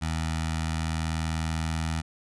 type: tone with notch filter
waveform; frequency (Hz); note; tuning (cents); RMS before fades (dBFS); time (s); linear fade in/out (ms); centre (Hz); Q
15% pulse; 80.4; E2; -43; -29; 0.01-2.02; 20; 390; 0.58
effects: resampled to 24000 Hz